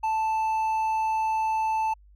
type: tone with hard clipping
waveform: triangle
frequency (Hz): 880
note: A5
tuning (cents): 0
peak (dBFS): -24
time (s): 0.03-1.94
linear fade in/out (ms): 10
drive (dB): 7
effects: added 50 Hz sine -51 dBFS peak until 2.15 s